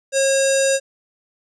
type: tone with low-pass filter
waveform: square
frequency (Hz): 542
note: C#5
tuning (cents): -39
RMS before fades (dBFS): -17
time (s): 0.12-0.8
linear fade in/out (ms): 50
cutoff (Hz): 7500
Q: 5.6
effects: none

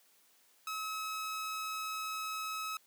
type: tone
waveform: sawtooth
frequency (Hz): 1285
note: E6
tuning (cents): -45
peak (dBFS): -33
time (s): 0.67-2.77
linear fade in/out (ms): 2
effects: white hiss -67 dBFS RMS until 2.86 s + high-pass 200 Hz 12 dB/octave

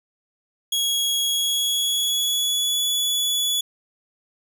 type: tone with pitch glide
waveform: sawtooth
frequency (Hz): 3322 to 3415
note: G#7 to G#7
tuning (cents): 0 to +48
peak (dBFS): -17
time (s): 0.72-3.61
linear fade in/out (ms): 5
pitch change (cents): +48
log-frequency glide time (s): 1.27-2.81
effects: none

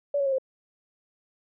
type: tone with pitch steps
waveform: sine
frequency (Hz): 572 / 556.4 / 541.1 / 526.3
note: D5 / C#5 / C#5 / C5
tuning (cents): -46 / +6 / -42 / +10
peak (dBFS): -22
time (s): 0.14-0.384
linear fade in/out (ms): 5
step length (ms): 61
effects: none

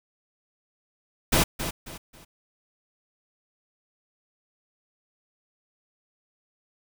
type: noise with echo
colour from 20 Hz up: pink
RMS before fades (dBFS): -20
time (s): 1.32-1.44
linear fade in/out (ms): 10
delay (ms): 270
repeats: 3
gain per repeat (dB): -10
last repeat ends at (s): 2.25
effects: none

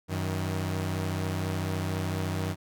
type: tone pair together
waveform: sawtooth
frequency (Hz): 93.95 / 158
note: F#2 / D#3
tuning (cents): +27 / +27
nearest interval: major sixth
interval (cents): 900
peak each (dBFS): -26 / -29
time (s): 0.08-2.56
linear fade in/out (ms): 50
effects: none

